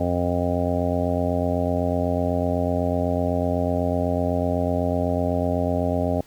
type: harmonic tone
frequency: 88 Hz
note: F2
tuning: 14 cents sharp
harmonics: 1 / 2 / 3 / 4 / 5 / 6 / 7 / 8 / 9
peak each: -26 / -29 / -26 / -38 / -31 / -31 / -26 / -34 / -33 dBFS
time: 0-6.21 s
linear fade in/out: 5 ms
effects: pink hiss -53 dBFS RMS until 6.26 s